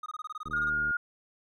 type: tone bursts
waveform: triangle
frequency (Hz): 1244.5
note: D#6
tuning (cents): 0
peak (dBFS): -33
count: 13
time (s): 0.03-0.697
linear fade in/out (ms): 5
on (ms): 31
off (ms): 22
type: click train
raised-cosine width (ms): 3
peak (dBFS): -32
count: 35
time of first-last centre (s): 0.46-0.909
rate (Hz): 75.8
type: tone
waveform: sine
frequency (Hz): 1424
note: F6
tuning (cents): +33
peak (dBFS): -26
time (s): 0.53-0.97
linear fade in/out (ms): 5
effects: none